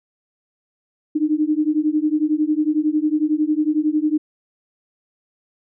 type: beating tone pair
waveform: sine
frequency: 300 / 311 Hz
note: D4 / D#4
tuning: +37 / -1 cents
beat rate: 11 Hz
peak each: -19 dBFS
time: 1.15-4.18 s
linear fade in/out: 10 ms
effects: none